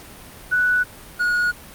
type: tone pair in turn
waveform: sine / triangle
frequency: 1480 / 1449.5 Hz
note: F#6 / F#6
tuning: 0 / -36 cents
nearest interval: unison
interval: 36 cents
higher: first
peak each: -15 dBFS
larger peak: neither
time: 0.51-0.84 / 1.19-1.52 s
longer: neither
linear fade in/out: 20 ms
effects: pink hiss -41 dBFS RMS until 1.74 s + Opus 48 kbps